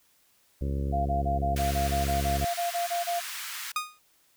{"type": "harmonic tone", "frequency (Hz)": 69.3, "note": "C#2", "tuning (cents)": 0, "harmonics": [1, 2, 3, 4, 5, 6, 7, 8], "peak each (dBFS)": [-28, -34, -38, -40, -42, -44, -45, -46], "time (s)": [0.61, 2.45], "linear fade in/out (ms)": 5}
{"type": "tone bursts", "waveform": "sine", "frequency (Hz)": 694, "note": "F5", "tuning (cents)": -11, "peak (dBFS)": -26, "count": 14, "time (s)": [0.92, 3.205], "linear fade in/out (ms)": 20, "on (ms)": 140, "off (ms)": 25}
{"type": "high-pass noise", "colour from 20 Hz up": "pink", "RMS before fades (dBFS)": -37, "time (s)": [1.56, 3.72], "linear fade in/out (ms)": 5, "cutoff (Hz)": 1300, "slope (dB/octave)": 24}
{"type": "tone with exponential decay", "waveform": "sawtooth", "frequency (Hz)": 1235, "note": "D#6", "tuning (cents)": -13, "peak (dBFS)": -20, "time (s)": [3.76, 3.99], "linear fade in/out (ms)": 2, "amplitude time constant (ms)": 49}
{"effects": ["white hiss -65 dBFS RMS until 4.36 s"]}